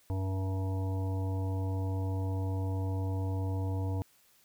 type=harmonic tone; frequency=95.2 Hz; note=F#2; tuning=50 cents sharp; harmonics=1 / 3 / 5 / 7 / 9 / 10; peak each=-30 / -40 / -44 / -47 / -49 / -50 dBFS; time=0.1-4.02 s; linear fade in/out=0 ms; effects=white hiss -65 dBFS RMS until 4.44 s